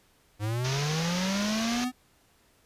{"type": "linear sweep", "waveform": "square", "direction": "up", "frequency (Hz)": [101.6, 255.1], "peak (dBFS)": -28, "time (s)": [0.39, 1.92], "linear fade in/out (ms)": 50}
{"type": "low-pass noise", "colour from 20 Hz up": "white", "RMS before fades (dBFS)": -35, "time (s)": [0.64, 1.85], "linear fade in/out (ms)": 10, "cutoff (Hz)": 6600, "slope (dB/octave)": 96}
{"effects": ["pink hiss -64 dBFS RMS until 2.65 s", "resampled to 32000 Hz"]}